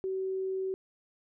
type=tone; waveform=sine; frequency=380 Hz; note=F#4; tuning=46 cents sharp; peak=-30 dBFS; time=0.04-0.74 s; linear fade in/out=0 ms; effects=none